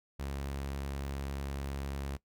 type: tone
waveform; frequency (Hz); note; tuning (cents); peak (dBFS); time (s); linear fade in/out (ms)
sawtooth; 69.1; C#2; -5; -32; 0.19-2.17; 10
effects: noise-tail reverb RT60 0.1 s tail -19 dB re dry